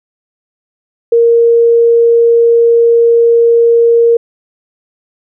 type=tone; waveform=sine; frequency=466.2 Hz; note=A#4; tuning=in tune; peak=-4 dBFS; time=1.12-4.17 s; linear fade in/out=5 ms; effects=none